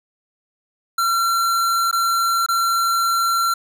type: tone with dropouts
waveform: square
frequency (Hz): 1363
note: F6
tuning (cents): -43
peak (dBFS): -17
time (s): 0.98-3.54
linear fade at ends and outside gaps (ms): 5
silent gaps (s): 1.913-1.927 / 2.463-2.486
effects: none